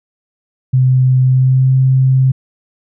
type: tone with pitch glide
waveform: sine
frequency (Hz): 129 to 131.41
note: C3 to C3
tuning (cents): -24 to +8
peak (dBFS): -7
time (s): 0.73-2.32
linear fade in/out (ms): 10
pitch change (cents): +32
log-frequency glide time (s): 1.25-1.74
effects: none